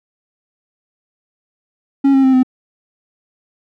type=tone with pitch steps; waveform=triangle; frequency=275.2 / 268.9 / 262.8 / 256.8 Hz; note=C#4 / C4 / C4 / C4; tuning=-12 / +47 / +8 / -32 cents; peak=-6 dBFS; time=2.04-2.432 s; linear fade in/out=10 ms; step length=98 ms; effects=none